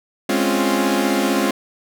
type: chord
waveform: sawtooth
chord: Db major seventh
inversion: second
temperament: equal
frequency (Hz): 207.7 / 261.6 / 277.2 / 349.2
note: Ab3 / C4 / Db4 / F4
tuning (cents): 0 / 0 / 0 / 0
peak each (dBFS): -18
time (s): 0.29-1.51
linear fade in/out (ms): 5
effects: none